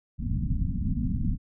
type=low-pass noise; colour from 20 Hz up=pink; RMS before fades=-27 dBFS; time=0.18-1.38 s; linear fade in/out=50 ms; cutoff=270 Hz; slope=96 dB/octave; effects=none